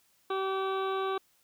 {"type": "harmonic tone", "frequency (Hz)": 384.3, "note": "G4", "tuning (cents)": -34, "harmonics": [1, 2, 3, 4, 6, 7, 8, 9, 10], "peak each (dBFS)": [-31, -37, -34, -43, -50, -51, -53, -50, -47], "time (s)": [0.3, 1.18], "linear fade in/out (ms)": 5, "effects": ["white hiss -68 dBFS RMS until 1.43 s"]}